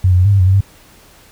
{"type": "tone with pitch steps", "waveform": "sine", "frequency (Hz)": [92.7, 90.3, 91.2, 101.6, 98.8, 91.3, 95.1, 98.3], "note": ["F#2", "F#2", "F#2", "G#2", "G2", "F#2", "F#2", "G2"], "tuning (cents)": [4, -42, -24, -38, 14, -23, 48, 5], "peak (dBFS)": -7, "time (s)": [0.04, 0.608], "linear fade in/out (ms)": 5, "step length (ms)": 71, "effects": ["pink hiss -45 dBFS RMS until 1.31 s"]}